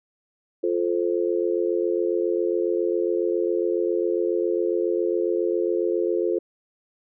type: chord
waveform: sine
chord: F major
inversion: none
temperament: just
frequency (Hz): 349.2 / 436.5 / 523.8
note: F4 / A4 / C5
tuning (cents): 0 / -14 / +2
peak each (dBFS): -23 / -25 / -28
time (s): 0.63-6.39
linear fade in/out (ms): 10
effects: none